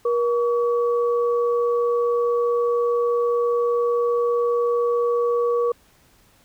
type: tone pair together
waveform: sine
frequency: 477 / 1133.8 Hz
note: A#4 / C#6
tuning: +40 / +39 cents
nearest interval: octave + minor third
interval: 1499 cents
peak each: -18 / -27 dBFS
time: 0.05-5.72 s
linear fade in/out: 5 ms
effects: pink hiss -57 dBFS RMS until 6.44 s

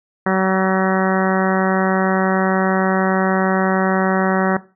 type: harmonic tone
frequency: 189.3 Hz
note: F#3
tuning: 40 cents sharp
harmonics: 1 / 2 / 3 / 4 / 5 / 6 / 7 / 8 / 9 / 10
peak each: -18 / -21 / -23 / -24 / -25 / -26 / -26 / -27 / -28 / -28 dBFS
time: 0.26-4.57 s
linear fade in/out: 5 ms
effects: noise-tail reverb RT60 0.3 s tail -17 dB re dry

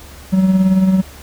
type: tone with tremolo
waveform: triangle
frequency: 188.7 Hz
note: F#3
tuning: 34 cents sharp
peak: -5 dBFS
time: 0.32-1.02 s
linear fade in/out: 20 ms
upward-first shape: triangle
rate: 18 Hz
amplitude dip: 55%
effects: added 71 Hz sine -37 dBFS peak until 1.22 s + pink hiss -39 dBFS RMS until 1.22 s

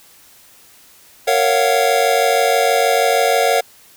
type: chord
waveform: square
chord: Gb major seventh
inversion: first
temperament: just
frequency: 462.5 / 555 / 693.7 / 740 Hz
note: Bb4 / Db5 / F5 / Gb5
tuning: -14 / +2 / -12 / 0 cents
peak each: -19 dBFS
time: 1.27-3.61 s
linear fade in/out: 10 ms
effects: white hiss -47 dBFS RMS until 3.96 s

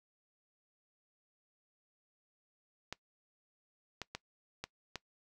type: clicks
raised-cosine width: 0.2 ms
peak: -22 dBFS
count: 5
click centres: 2.926 / 4.017 / 4.15 / 4.64 / 4.957 s
effects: noise-tail reverb RT60 0.1 s tail -21 dB re dry

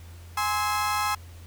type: chord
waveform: 35% pulse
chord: Ab augmented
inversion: none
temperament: equal with one note detuned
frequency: 830.6 / 1046.5 / 1292.9 Hz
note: Ab5 / C6 / E6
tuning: 0 / 0 / -34 cents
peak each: -27 dBFS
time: 0.37-1.15 s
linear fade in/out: 5 ms
effects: added 85 Hz sine -42 dBFS peak until 1.46 s + pink hiss -53 dBFS RMS until 1.46 s

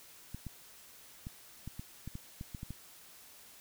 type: clicks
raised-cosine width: 5 ms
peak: -29 dBFS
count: 11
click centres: 0.346 / 0.467 / 1.269 / 1.676 / 1.795 / 2.076 / 2.154 / 2.411 / 2.548 / 2.631 / 2.706 s
effects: white hiss -56 dBFS RMS until 3.6 s

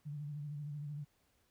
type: tone with vibrato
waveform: sine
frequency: 146.83 Hz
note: D3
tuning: in tune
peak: -40 dBFS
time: 0.05-1.05 s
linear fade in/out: 20 ms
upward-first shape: sine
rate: 13 Hz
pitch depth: 52 cents each way
effects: pink hiss -75 dBFS RMS until 1.5 s

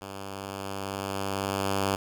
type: tone with level ramp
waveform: 5% pulse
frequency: 98 Hz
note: G2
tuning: in tune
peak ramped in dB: -27 to -13 dBFS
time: 0.01-1.96 s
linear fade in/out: 5 ms
effects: none

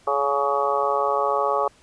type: harmonic tone with a mistuned harmonic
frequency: 140.8 Hz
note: C#3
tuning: 27 cents sharp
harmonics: 3 / 4 / 5 / 6 / 7 / 8 / 9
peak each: -27 / -25 / -29 / -26 / -36 / -24 / -30 dBFS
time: 0.07-1.68 s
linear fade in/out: 5 ms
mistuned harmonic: 9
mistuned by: -20 cents
effects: pink hiss -55 dBFS RMS until 1.82 s + resampled to 22050 Hz

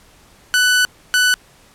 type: tone bursts at uneven times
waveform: sawtooth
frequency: 1492 Hz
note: F#6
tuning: 14 cents sharp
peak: -8 dBFS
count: 2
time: 0.54-0.85 / 1.14-1.34 s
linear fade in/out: 0 ms
effects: pink hiss -49 dBFS RMS until 1.74 s + low-pass 12000 Hz 12 dB/octave

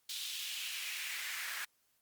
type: noise with high-pass filter sweep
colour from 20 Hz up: pink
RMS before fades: -41 dBFS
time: 0.09-1.65 s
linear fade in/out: 5 ms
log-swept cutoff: 3700 to 1600 Hz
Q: 2.6
effects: white hiss -75 dBFS RMS until 2.01 s + Opus 48 kbps

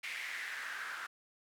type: noise with band-pass filter sweep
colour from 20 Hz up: white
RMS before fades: -42 dBFS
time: 0.03-1.07 s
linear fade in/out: 10 ms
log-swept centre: 2200 to 1400 Hz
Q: 4.5
effects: none

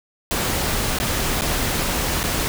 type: noise with dropouts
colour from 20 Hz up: pink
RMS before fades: -22 dBFS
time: 0.31-2.48 s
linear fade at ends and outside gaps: 0 ms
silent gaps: 0.987-1 / 1.41-1.419 / 2.231-2.238 s
effects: none

